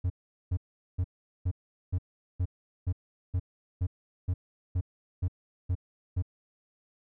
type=tone bursts; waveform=triangle; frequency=90.1 Hz; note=F#2; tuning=45 cents flat; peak=-23 dBFS; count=14; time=0.04-6.224 s; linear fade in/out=10 ms; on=61 ms; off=410 ms; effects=none